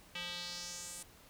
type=tone with band-pass filter sweep; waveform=square; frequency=176.1 Hz; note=F3; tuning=15 cents sharp; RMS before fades=-44 dBFS; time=0.15-1.03 s; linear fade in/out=5 ms; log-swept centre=2900 to 9300 Hz; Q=2.6; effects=pink hiss -60 dBFS RMS until 1.29 s